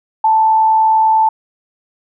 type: tone with frequency modulation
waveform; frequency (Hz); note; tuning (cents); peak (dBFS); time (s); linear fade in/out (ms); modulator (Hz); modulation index
sine; 880; A5; 0; -8; 0.24-1.29; 5; 68.9; 0.21
effects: none